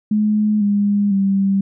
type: tone with pitch steps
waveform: sine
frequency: 211.9 / 203.6 / 195.66 Hz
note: G#3 / G#3 / G3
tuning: +35 / -34 / -3 cents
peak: -13 dBFS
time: 0.11-1.61 s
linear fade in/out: 5 ms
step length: 500 ms
effects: none